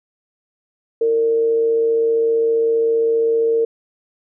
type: tone with amplitude modulation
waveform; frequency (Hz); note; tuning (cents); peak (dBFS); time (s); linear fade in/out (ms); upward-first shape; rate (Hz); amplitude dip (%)
sine; 457.6; A#4; -32; -12; 1.01-3.65; 5; sine; 132; 30
effects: none